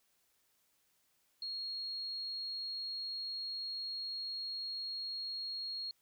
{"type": "tone", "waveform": "sine", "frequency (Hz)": 4286, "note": "C8", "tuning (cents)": 41, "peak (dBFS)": -38, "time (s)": [1.42, 5.91], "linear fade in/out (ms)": 2, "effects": ["white hiss -75 dBFS RMS until 6.01 s"]}